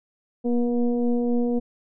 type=tone with frequency modulation; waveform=sine; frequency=240.9 Hz; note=B3; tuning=43 cents flat; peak=-19 dBFS; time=0.44-1.6 s; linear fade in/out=20 ms; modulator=239 Hz; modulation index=0.99; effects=none